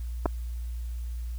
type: clicks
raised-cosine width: 1 ms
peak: -12 dBFS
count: 2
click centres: 0.257 / 0.26 s
effects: added 59 Hz sine -31 dBFS peak until 1.38 s + white hiss -57 dBFS RMS until 1.38 s